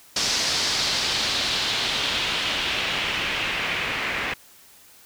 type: noise with low-pass filter sweep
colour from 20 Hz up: white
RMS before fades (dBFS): -25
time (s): 0.16-4.34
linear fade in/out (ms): 5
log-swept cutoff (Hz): 5300 to 2200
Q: 2.2
effects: white hiss -51 dBFS RMS until 5.05 s